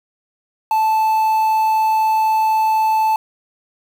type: tone with quantisation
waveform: triangle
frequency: 876 Hz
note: A5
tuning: 8 cents flat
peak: -11 dBFS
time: 0.71-3.16 s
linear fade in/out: 2 ms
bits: 6
effects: none